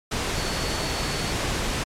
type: tone in noise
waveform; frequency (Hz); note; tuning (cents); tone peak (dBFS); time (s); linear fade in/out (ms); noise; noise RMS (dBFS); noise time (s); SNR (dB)
sine; 4435; C#8; 0; -35; 0.36-1.32; 10; pink; -26; 0.11-1.84; -12
effects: low-pass 8000 Hz 12 dB/octave + MP3 96 kbps